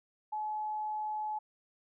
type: tone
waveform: sine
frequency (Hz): 854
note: G#5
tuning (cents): +48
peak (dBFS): -33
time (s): 0.32-1.39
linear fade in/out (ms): 10
effects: none